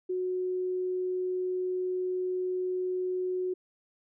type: tone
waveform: sine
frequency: 367 Hz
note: F#4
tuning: 14 cents flat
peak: -28 dBFS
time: 0.09-3.54 s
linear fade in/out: 10 ms
effects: none